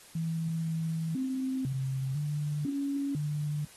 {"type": "tone with pitch steps", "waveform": "sine", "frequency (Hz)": [163.3, 162.1, 261.8, 133.2, 148.1, 279.8, 148.6], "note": ["E3", "E3", "C4", "C3", "D3", "C#4", "D3"], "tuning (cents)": [-16, -29, 1, 31, 15, 16, 21], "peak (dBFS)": -29, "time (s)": [0.15, 3.65], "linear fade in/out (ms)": 5, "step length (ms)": 500, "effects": ["white hiss -54 dBFS RMS until 3.76 s", "AAC 32 kbps"]}